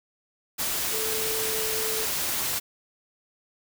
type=tone in noise; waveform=sine; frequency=440 Hz; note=A4; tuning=in tune; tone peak=-32 dBFS; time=0.92-2.06 s; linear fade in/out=20 ms; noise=white; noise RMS=-28 dBFS; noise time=0.58-2.6 s; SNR=-7 dB; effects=none